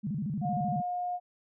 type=tone with vibrato; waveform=sine; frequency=174.61 Hz; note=F3; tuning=in tune; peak=-30 dBFS; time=0.03-0.82 s; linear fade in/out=20 ms; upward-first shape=square; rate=13 Hz; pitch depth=300 cents each way
type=tone; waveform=sine; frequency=715 Hz; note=F5; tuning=41 cents sharp; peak=-30 dBFS; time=0.41-1.2 s; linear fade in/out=50 ms
effects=none